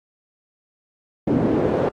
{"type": "noise with band-pass filter sweep", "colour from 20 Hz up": "brown", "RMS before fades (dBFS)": -19, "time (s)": [1.27, 1.89], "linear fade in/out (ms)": 5, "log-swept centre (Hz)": [290, 550], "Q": 1.7, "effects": ["high-pass 100 Hz 12 dB/octave", "AAC 32 kbps"]}